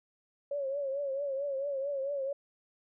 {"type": "tone with vibrato", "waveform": "sine", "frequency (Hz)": 554.4, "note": "C#5", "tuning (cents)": 0, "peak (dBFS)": -31, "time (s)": [0.51, 2.33], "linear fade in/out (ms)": 5, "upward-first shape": "triangle", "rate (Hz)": 4.5, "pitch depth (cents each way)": 87, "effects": []}